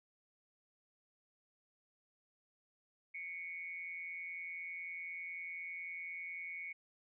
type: tone with amplitude modulation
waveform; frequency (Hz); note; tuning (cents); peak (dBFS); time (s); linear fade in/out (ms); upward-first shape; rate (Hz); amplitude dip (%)
sine; 2217; C#7; 0; -39; 3.14-6.73; 10; sine; 170; 65
effects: none